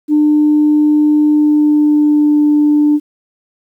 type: tone with pitch glide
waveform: sine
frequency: 300 to 296.9 Hz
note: D4 to D4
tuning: +37 to +19 cents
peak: -6 dBFS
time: 0.08-3 s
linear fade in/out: 50 ms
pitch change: -18 cents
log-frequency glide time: 1.34-2.44 s
effects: tanh soft clip ceiling -3 dBFS + 8-bit